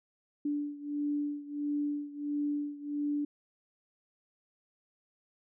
sine beating tone pair, 291.2 / 292.7 Hz, D4 / D4, -15 / -6 cents, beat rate 1.5 Hz, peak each -33 / -36 dBFS, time 0.45-3.25 s, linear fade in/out 5 ms, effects none

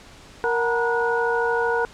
sine tone cluster, 467 / 742 / 909 / 962 / 1458 Hz, A#4 / F#5 / A#5 / B5 / F#6, +3 / +5 / -44 / -46 / -26 cents, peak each -22 / -31 / -29 / -27 / -25 dBFS, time 0.44-1.85 s, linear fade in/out 0 ms, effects pink hiss -46 dBFS RMS until 1.93 s + low-pass 7000 Hz 12 dB/octave

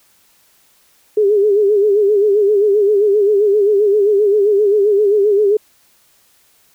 sine tone with vibrato, 410.5 Hz, G#4, 20 cents flat, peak -9 dBFS, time 1.17-5.57 s, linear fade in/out 5 ms, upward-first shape sine, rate 7.6 Hz, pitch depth 82 cents each way, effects white hiss -54 dBFS RMS until 6.74 s

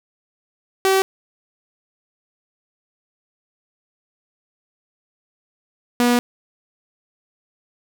sawtooth tone pair in turn, 383.9 / 242.5 Hz, G4 / B3, -36 / -31 cents, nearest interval minor sixth, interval 795 cents, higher first, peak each -10 dBFS, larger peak neither, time 0.85-1.02 / 6-6.19 s, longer second, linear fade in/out 0 ms, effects none

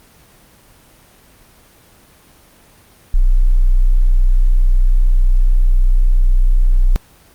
sine tone, 30.96 Hz, B0, 5 cents sharp, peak -7 dBFS, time 3.14-6.96 s, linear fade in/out 0 ms, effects pink hiss -47 dBFS RMS until 7.34 s + Opus 24 kbps

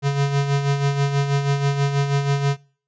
square tone with tremolo, 140.6 Hz, C#3, 25 cents sharp, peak -16 dBFS, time 0.02-2.57 s, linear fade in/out 50 ms, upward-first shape sine, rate 6.2 Hz, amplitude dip 55%, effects noise-tail reverb RT60 0.5 s tail -25 dB re dry + resampled to 16000 Hz

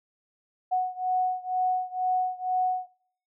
sine beating tone pair, 737 / 739.1 Hz, F#5 / F#5, -7 / -2 cents, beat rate 2.1 Hz, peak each -26 / -28 dBFS, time 0.71-2.87 s, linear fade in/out 20 ms, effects noise-tail reverb RT60 0.7 s tail -23 dB re dry

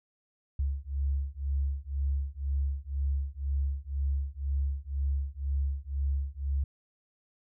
sine beating tone pair, 68.4 / 70.4 Hz, C#2 / C#2, -23 / +27 cents, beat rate 2 Hz, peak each -31 dBFS, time 0.59-6.64 s, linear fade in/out 5 ms, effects none

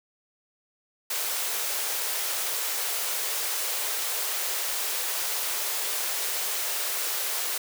white high-pass noise, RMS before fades -29 dBFS, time 1.1-7.58 s, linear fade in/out 5 ms, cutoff 380 Hz, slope 48 dB/octave, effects none

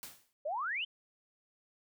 white noise with exponential decay, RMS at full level -43 dBFS, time 0.03-0.33 s, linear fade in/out 0 ms, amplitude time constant 65 ms
sine exponential sweep, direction up, 556 to 3182 Hz, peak -33 dBFS, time 0.45-0.85 s, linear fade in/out 10 ms
effects none

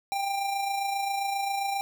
square tone with amplitude modulation, 792 Hz, G5, 18 cents sharp, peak -26 dBFS, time 0.12-1.81 s, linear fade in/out 0 ms, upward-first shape sine, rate 27.5 Hz, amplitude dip 40%, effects none

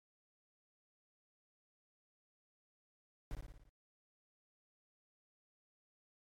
brown noise with echo, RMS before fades -41 dBFS, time 3.31-3.35 s, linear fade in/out 0 ms, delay 57 ms, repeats 6, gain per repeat -4 dB, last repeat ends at 3.692 s, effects MP3 64 kbps

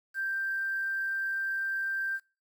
sine tone with quantisation, 1574 Hz, G6, 7 cents sharp, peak -29 dBFS, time 0.14-2.2 s, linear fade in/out 50 ms, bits 9, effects noise-tail reverb RT60 0.3 s tail -21 dB re dry

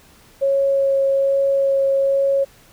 sine tone with vibrato, 548 Hz, C#5, 20 cents flat, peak -14 dBFS, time 0.41-2.45 s, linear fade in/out 20 ms, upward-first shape sine, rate 1.2 Hz, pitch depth 8 cents each way, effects pink hiss -50 dBFS RMS until 2.72 s

